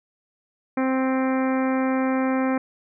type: harmonic tone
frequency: 262 Hz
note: C4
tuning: 2 cents sharp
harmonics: 1 / 2 / 3 / 4 / 5 / 6 / 7 / 8 / 9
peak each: -21 / -27 / -31 / -33 / -35 / -37 / -38 / -39 / -40 dBFS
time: 0.77-2.58 s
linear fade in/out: 5 ms
effects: none